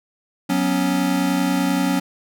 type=chord; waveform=square; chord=F# suspended fourth; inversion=none; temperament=equal with one note detuned; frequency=184.25 / 246.9 / 277.2 Hz; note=F#3 / B3 / C#4; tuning=-7 / 0 / 0 cents; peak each=-23 / -25 / -21 dBFS; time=0.49-2 s; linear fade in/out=10 ms; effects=none